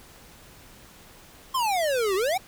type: exponential two-way sweep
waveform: square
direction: down then up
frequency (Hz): 1087 to 364.6 to 803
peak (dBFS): -23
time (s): 1.54-2.38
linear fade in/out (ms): 10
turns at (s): 2.15
effects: pink hiss -50 dBFS RMS until 2.47 s